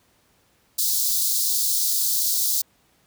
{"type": "high-pass noise", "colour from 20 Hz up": "white", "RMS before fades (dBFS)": -22, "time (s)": [0.78, 2.62], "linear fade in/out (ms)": 10, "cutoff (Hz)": 3900, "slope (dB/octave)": 48, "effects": ["pink hiss -62 dBFS RMS until 3.06 s", "high-pass 60 Hz 12 dB/octave"]}